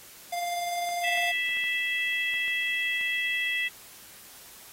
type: tone with tremolo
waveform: square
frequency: 698.5 Hz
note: F5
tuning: in tune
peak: -28 dBFS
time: 0.32-1.32 s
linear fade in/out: 10 ms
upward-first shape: sine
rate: 20 Hz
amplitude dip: 30%
type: clicks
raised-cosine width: 0.3 ms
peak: -30 dBFS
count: 8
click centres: 0.89 / 1.175 / 1.492 / 1.571 / 1.64 / 2.34 / 2.48 / 3.012 s
type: harmonic tone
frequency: 659 Hz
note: E5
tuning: 1 cent flat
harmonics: 3 / 4 / 5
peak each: -28 / -30 / -34 dBFS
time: 1.03-3.69 s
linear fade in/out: 20 ms
effects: white hiss -49 dBFS RMS until 4.72 s + AAC 48 kbps